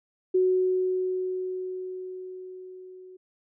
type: tone with level ramp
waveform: sine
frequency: 370.2 Hz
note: F#4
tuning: 1 cent sharp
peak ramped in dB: -18 to -44 dBFS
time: 0.34-3.17 s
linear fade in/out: 10 ms
effects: none